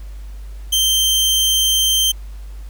sawtooth tone, 3136 Hz, G7, in tune, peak -10 dBFS, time 0.72-2.12 s, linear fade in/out 10 ms, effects added 50 Hz sine -29 dBFS peak until 2.69 s + pink hiss -50 dBFS RMS until 2.69 s

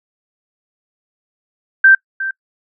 sine tone with echo, 1565 Hz, G6, 3 cents flat, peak -4 dBFS, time 1.84-1.95 s, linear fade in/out 5 ms, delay 360 ms, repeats 1, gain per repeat -14 dB, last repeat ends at 2.31 s, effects noise-tail reverb RT60 0.1 s tail -25 dB re dry

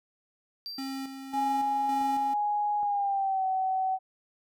triangle tone with exponential decay, 4700 Hz, D8, 1 cent sharp, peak -33 dBFS, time 0.66-1.54 s, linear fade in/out 0 ms, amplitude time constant 190 ms
square tone with tremolo, 268.9 Hz, C4, 47 cents sharp, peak -34 dBFS, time 0.78-2.34 s, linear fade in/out 5 ms, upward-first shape square, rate 1.8 Hz, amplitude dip 50%
sine tone with pitch glide, 830.6 to 757.3 Hz, G#5 to F#5, 0 to +40 cents, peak -25 dBFS, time 1.32-3.99 s, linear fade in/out 50 ms, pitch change -160 cents, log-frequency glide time 2.78-3.45 s
clicks, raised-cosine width 1 ms, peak -33 / -34 dBFS, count 2, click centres 2.013 / 2.831 s
effects none

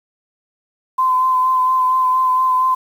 sine tone with vibrato, 1027 Hz, C6, 33 cents flat, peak -12 dBFS, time 0.98-2.75 s, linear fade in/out 10 ms, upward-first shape sine, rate 4.3 Hz, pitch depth 18 cents each way, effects 7-bit

